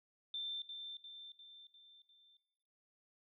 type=tone with echo; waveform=sine; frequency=3563 Hz; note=A7; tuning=21 cents sharp; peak=-39 dBFS; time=0.34-0.62 s; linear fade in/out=2 ms; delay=350 ms; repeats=5; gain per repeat=-5 dB; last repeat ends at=2.37 s; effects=noise-tail reverb RT60 1.0 s tail -18 dB re dry